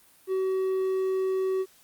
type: tone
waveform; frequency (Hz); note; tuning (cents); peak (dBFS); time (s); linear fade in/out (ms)
triangle; 378.6; F#4; +40; -22; 0.27-1.66; 50
effects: white hiss -58 dBFS RMS until 1.83 s + Opus 32 kbps